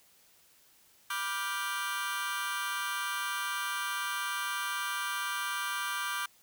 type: chord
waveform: sawtooth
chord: G dominant seventh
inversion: first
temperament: just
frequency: 980 / 1176 / 1411.2 / 1568 Hz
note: B5 / D6 / F6 / G6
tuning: -14 / +2 / +18 / 0 cents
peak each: -37 / -32 / -36 / -33 dBFS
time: 1.1-6.26 s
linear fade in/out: 5 ms
effects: white hiss -63 dBFS RMS until 6.42 s

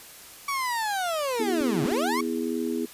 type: linear two-way sweep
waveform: 30% pulse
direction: down then up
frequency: 1140 to 130.8 to 1140 Hz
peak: -23 dBFS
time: 0.48-2.21 s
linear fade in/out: 5 ms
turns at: 1.83 s
type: harmonic tone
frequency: 82.4 Hz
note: E2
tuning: in tune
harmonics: 3 / 4 / 5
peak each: -29 / -30 / -31 dBFS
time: 1.39-2.86 s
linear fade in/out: 10 ms
type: clicks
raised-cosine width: 3 ms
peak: -31 / -29 / -31 dBFS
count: 3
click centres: 1.609 / 1.86 / 1.916 s
effects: white hiss -46 dBFS RMS until 2.93 s + resampled to 32000 Hz

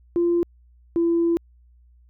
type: tone pair in turn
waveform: sine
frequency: 344.6 / 337.5 Hz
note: F4 / E4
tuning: -23 / +41 cents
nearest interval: unison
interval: 36 cents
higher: first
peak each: -16 dBFS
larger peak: neither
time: 0.16-0.43 / 0.96-1.37 s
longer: second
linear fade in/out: 0 ms
effects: tanh soft clip ceiling -13 dBFS + added 60 Hz sine -51 dBFS peak until 2.09 s

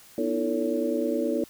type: tone cluster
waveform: sine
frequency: 246.5 / 306.9 / 336.5 / 451.4 / 564 Hz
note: B3 / D#4 / E4 / A4 / C#5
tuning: -3 / -24 / +36 / +44 / +30 cents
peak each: -30 dBFS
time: 0.18-1.44 s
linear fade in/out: 2 ms
effects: white hiss -52 dBFS RMS until 1.49 s

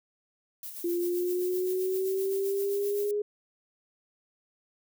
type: noise with tremolo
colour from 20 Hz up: violet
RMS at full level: -39 dBFS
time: 0.63-3.11 s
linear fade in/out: 2 ms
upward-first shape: sine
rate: 7.7 Hz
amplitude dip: 50%
type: exponential sweep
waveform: sine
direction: up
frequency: 345.2 to 416.8 Hz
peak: -26 dBFS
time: 0.84-3.22 s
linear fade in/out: 5 ms
effects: none

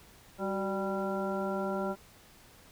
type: harmonic tone with a mistuned harmonic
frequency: 196 Hz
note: G3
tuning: in tune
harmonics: 1 / 2 / 3 / 4 / 5 / 7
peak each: -35 / -36 / -36 / -40 / -42 / -40 dBFS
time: 0.38-1.96 s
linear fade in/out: 50 ms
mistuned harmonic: 2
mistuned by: -68 cents
effects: pink hiss -57 dBFS RMS until 2.71 s

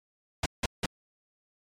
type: noise bursts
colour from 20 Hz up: pink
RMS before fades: -27 dBFS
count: 3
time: 0.43-0.86 s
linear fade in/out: 5 ms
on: 30 ms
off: 170 ms
effects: low-pass 7000 Hz 12 dB/octave + MP3 96 kbps

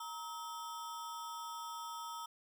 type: ring-modulated tone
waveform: square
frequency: 1108.7 Hz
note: C#6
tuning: in tune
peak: -40 dBFS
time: 0-2.26 s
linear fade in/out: 5 ms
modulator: 176 Hz
effects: none

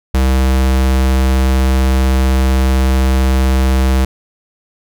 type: tone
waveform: square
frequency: 65.41 Hz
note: C2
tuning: in tune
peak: -10 dBFS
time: 0.14-4.05 s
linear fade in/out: 5 ms
effects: none

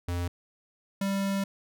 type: tone pair in turn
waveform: square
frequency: 87.5 / 196.43 Hz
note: F2 / G3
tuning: +4 / +4 cents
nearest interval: octave + major second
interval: 1400 cents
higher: second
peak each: -29 / -27 dBFS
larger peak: second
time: 0.08-0.28 / 1.01-1.44 s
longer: second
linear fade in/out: 5 ms
effects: none

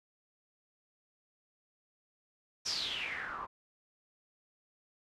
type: noise with low-pass filter sweep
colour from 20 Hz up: white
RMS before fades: -38 dBFS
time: 2.65-3.47 s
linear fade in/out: 20 ms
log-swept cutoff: 5700 to 1000 Hz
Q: 7.6
effects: none

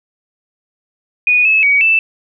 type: tone with pitch steps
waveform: sine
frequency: 2469 / 2595 / 2259 / 2646 Hz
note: D#7 / E7 / C#7 / E7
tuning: -14 / -28 / +32 / +6 cents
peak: -8 dBFS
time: 1.27-1.99 s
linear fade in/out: 2 ms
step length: 180 ms
effects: none

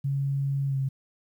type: tone with pitch glide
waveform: sine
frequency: 138.5 to 134.71 Hz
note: C#3 to C#3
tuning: -1 to -49 cents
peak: -24 dBFS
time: 0.04-0.89 s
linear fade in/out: 10 ms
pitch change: -48 cents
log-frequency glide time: 0.67-0.77 s
effects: 10-bit

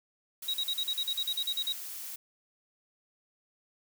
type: noise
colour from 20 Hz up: blue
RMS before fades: -41 dBFS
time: 0.42-2.16 s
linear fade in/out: 5 ms
type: tone bursts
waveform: sine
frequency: 3820 Hz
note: A#7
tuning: 42 cents sharp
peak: -28 dBFS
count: 13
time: 0.48-1.726 s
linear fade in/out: 5 ms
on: 58 ms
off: 41 ms
effects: none

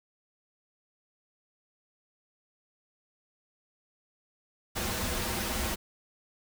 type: noise with comb filter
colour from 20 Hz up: pink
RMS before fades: -32 dBFS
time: 4.75-5.76 s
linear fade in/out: 20 ms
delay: 7 ms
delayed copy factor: -0.7
effects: none

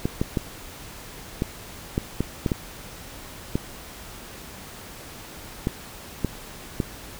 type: clicks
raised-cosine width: 3 ms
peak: -9 dBFS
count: 12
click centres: 0.055 / 0.215 / 0.372 / 1.421 / 1.979 / 2.206 / 2.462 / 2.518 / 3.555 / 5.671 / 6.247 / 6.802 s
effects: pink hiss -41 dBFS RMS until 7.19 s

